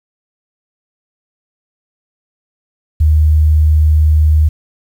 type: tone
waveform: sine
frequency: 77 Hz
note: D#2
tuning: 17 cents flat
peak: -6 dBFS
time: 3-4.49 s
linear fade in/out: 10 ms
effects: 7-bit